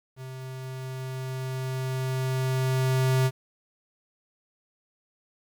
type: tone with level ramp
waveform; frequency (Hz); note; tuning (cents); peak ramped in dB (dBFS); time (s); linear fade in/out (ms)
square; 130.5; C3; -4; -38 to -20; 0.16-3.31; 50
effects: 10-bit